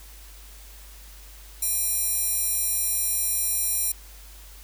square tone with high-pass filter, 805 Hz, G5, 46 cents sharp, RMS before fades -25 dBFS, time 1.62-3.92 s, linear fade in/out 5 ms, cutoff 10000 Hz, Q 1.3, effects added 50 Hz sine -44 dBFS peak until 4.63 s + white hiss -49 dBFS RMS until 4.63 s

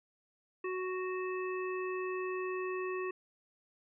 harmonic tone with a mistuned harmonic, 370 Hz, F#4, in tune, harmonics 1 / 3 / 5 / 7, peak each -35 / -42 / -46 / -46 dBFS, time 0.64-3.11 s, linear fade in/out 5 ms, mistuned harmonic 7, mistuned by +16 cents, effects none

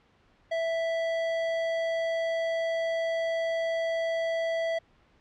square tone, 659.3 Hz, E5, in tune, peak -27 dBFS, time 0.51-4.79 s, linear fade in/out 10 ms, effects pink hiss -63 dBFS RMS until 5.2 s + low-pass 3000 Hz 12 dB/octave

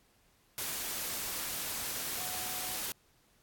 sine tone in noise, 737 Hz, F#5, 7 cents flat, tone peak -47 dBFS, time 2.18-2.76 s, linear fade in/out 0 ms, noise white, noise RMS -37 dBFS, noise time 0.58-2.92 s, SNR -13 dB, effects pink hiss -68 dBFS RMS until 3.42 s + AAC 64 kbps

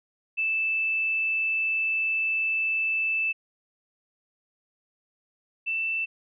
sine tone pair in turn, 2637 / 2661 Hz, E7 / E7, 0 / +16 cents, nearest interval unison, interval 16 cents, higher second, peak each -23 / -25 dBFS, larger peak first, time 0.37-3.33 / 5.66-6.06 s, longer first, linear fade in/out 20 ms, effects none

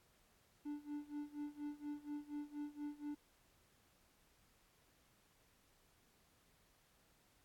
triangle tone with tremolo, 293.7 Hz, D4, in tune, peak -39 dBFS, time 0.65-3.15 s, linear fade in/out 10 ms, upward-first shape sine, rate 4.2 Hz, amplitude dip 90%, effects pink hiss -73 dBFS RMS until 7.44 s + AAC 64 kbps

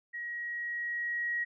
sine tone with level ramp, 1900 Hz, A#6, 33 cents sharp, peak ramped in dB -36 to -29 dBFS, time 0.13-1.45 s, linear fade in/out 20 ms, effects none

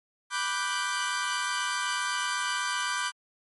sawtooth chord, G major seventh, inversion first, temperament equal, 987.8 / 1174.7 / 1480 / 1568 Hz, B5 / D6 / F#6 / G6, 0 / 0 / 0 / 0 cents, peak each -30 / -29 / -31 / -29 dBFS, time 0.3-3.12 s, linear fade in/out 50 ms, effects MP3 48 kbps

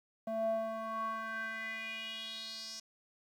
square tone with band-pass filter sweep, 222.5 Hz, A3, 20 cents sharp, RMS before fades -39 dBFS, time 0.27-2.8 s, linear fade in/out 5 ms, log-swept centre 550 to 5600 Hz, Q 5.5, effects 11-bit

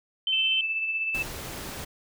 sine tone, 3086 Hz, G7, 28 cents flat, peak -23 dBFS, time 0.27-0.61 s, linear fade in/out 2 ms
sine tone with tremolo, 2637 Hz, E7, in tune, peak -24 dBFS, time 0.32-1.23 s, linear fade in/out 10 ms, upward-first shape sine, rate 16 Hz, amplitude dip 40%
pink noise, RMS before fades -37 dBFS, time 1.14-1.85 s, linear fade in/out 10 ms
effects none

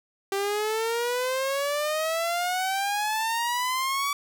sawtooth exponential sweep, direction up, 390.1 to 1148 Hz, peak -21 dBFS, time 0.32-4.13 s, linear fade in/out 2 ms, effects none

